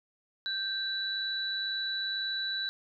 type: tone pair together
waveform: sine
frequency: 1568 / 3951 Hz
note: G6 / B7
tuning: 0 / 0 cents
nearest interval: octave + major third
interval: 1600 cents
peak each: -35 / -32 dBFS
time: 0.46-2.69 s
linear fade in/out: 0 ms
effects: none